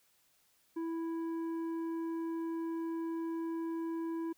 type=tone with tanh clipping; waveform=triangle; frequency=329.6 Hz; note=E4; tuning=in tune; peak=-36 dBFS; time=0.76-4.33 s; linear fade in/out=10 ms; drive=12 dB; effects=white hiss -71 dBFS RMS until 4.37 s